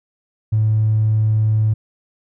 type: tone with tanh clipping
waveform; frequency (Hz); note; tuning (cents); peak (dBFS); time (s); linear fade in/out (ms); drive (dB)
triangle; 108.5; A2; -24; -12; 0.52-1.74; 10; 1
effects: none